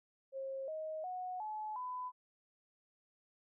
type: tone with pitch steps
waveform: sine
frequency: 537 / 627.6 / 733.6 / 857.4 / 1002.1 Hz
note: C5 / D#5 / F#5 / A5 / B5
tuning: +45 / +15 / -15 / -45 / +25 cents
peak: -39 dBFS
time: 0.32-2.12 s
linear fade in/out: 50 ms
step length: 360 ms
effects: none